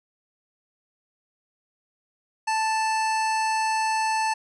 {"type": "tone pair together", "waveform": "square", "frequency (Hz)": [880, 1760], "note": ["A5", "A6"], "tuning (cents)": [0, 0], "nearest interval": "octave", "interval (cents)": 1200, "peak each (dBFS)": [-23, -33], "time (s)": [2.47, 4.34], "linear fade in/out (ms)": 10, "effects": ["resampled to 22050 Hz"]}